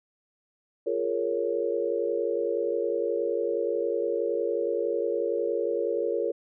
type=chord; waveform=sine; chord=Bb minor seventh; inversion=second; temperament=equal; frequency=349.2 / 415.3 / 466.2 / 554.4 Hz; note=F4 / Ab4 / Bb4 / Db5; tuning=0 / 0 / 0 / 0 cents; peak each=-32 / -31 / -28 / -31 dBFS; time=0.86-6.32 s; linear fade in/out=10 ms; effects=none